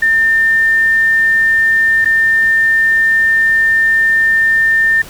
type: tone with dropouts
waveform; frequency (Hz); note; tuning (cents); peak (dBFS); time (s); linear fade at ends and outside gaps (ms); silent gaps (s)
sine; 1800; A6; +39; -8; 0.02-5.02; 5; 2.047-2.056
effects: pink hiss -34 dBFS RMS until 5.09 s